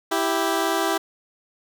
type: tone pair together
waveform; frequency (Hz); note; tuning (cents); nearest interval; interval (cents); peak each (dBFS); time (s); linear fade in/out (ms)
15% pulse; 329.4 / 392; E4 / G4; -1 / 0; minor third; 301; -17; 0.11-0.98; 10
effects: none